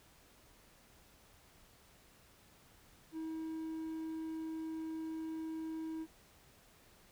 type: tone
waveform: triangle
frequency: 320 Hz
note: D#4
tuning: 49 cents sharp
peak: -37 dBFS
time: 3.12-6.07 s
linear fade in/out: 50 ms
effects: pink hiss -64 dBFS RMS until 7.11 s